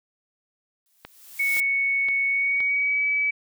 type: noise with exponential growth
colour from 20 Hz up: blue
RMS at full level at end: -29 dBFS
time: 0.86-1.6 s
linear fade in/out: 0 ms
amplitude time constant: 160 ms
type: click train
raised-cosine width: 0.3 ms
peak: -21 dBFS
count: 4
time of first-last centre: 1.05-2.604 s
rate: 1.93 Hz
type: tone with pitch glide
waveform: sine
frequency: 2217 to 2289 Hz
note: C#7 to D7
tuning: 0 to -45 cents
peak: -20 dBFS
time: 1.39-3.31 s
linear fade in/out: 10 ms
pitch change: +55 cents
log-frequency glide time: 2.28-3.06 s
effects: none